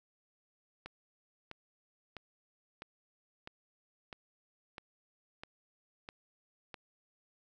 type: click train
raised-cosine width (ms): 0.3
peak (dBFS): -28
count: 10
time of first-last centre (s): 0.86-6.742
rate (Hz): 1.53
effects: none